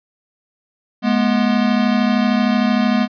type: tone pair together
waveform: square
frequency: 210.2 / 243.3 Hz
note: G#3 / B3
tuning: +21 / -26 cents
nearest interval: minor third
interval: 253 cents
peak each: -17 dBFS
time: 1.02-3.08 s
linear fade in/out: 50 ms
effects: resampled to 11025 Hz